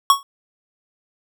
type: tone with exponential decay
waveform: square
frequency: 1108.7 Hz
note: C#6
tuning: in tune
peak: -7 dBFS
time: 0.1-0.23 s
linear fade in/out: 1 ms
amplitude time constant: 28 ms
effects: none